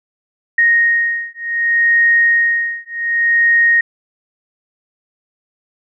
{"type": "beating tone pair", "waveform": "sine", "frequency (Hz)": [1864.7, 1865.36], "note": ["A#6", "A#6"], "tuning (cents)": [0, 1], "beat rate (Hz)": 0.66, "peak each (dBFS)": -14, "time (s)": [0.58, 3.81], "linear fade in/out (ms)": 5, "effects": []}